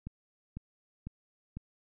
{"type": "click train", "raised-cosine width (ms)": 5, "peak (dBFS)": -27, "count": 4, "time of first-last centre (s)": [0.07, 1.57], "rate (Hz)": 2, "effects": []}